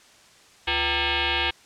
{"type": "tone with frequency modulation", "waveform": "sine", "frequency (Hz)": 349.2, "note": "F4", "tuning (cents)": 0, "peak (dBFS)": -21, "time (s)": [0.67, 1.51], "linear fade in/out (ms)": 10, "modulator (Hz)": 422, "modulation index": 7.9, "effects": ["white hiss -53 dBFS RMS until 1.65 s", "low-pass 7000 Hz 12 dB/octave"]}